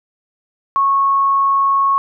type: tone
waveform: sine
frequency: 1100 Hz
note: C#6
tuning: 14 cents flat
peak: -11 dBFS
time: 0.76-1.98 s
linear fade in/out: 0 ms
effects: none